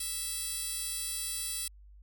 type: tone with high-pass filter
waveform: 10% pulse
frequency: 659.3 Hz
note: E5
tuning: in tune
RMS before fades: -36 dBFS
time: 0-1.68 s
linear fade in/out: 5 ms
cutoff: 7000 Hz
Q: 1.1
effects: added 50 Hz sine -51 dBFS peak until 2.02 s